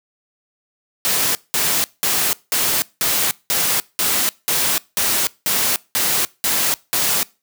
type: noise bursts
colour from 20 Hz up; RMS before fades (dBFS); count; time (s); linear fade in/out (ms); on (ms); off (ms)
white; -18; 13; 1.05-7.23; 0; 300; 190
effects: noise-tail reverb RT60 0.3 s tail -23 dB re dry + high-pass 100 Hz 12 dB/octave